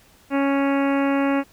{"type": "harmonic tone", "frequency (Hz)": 277.2, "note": "C#4", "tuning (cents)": 0, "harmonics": [1, 2, 3, 4, 5, 6, 7, 8, 9, 10], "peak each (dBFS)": [-19, -25, -29, -31, -33, -35, -36, -37, -38, -39], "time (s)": [0.3, 1.44], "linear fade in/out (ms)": 50, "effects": ["pink hiss -54 dBFS RMS until 1.52 s"]}